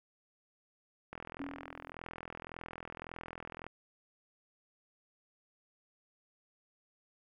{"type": "click train", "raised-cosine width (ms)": 0.5, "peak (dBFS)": -28, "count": 107, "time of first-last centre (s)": [1.13, 3.666], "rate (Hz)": 41.8}
{"type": "tone with exponential decay", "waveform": "sine", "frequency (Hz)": 279.9, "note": "C#4", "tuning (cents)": 17, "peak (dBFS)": -36, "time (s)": [1.4, 1.91], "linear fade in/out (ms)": 1, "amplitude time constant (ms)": 110}
{"effects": []}